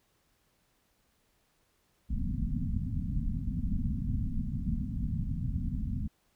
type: low-pass noise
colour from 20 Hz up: pink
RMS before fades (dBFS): -32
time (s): 2.09-6.08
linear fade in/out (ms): 10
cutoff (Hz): 260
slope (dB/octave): 96
effects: pink hiss -72 dBFS RMS until 6.35 s